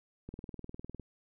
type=click train; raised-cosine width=3 ms; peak=-30 dBFS; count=15; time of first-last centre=0.29-0.997 s; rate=19.8 Hz; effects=none